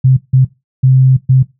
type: tone bursts at uneven times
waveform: sine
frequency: 130.81 Hz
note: C3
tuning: in tune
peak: -4 dBFS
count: 4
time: 0.04-0.17 / 0.33-0.45 / 0.83-1.17 / 1.29-1.43 s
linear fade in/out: 10 ms
effects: noise-tail reverb RT60 0.2 s tail -17 dB re dry